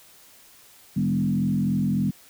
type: tone with frequency modulation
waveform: sine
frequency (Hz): 198.1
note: G3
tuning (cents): +18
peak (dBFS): -20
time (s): 0.96-2.11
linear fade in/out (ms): 10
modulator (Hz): 43.6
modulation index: 1.3
effects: white hiss -52 dBFS RMS until 2.29 s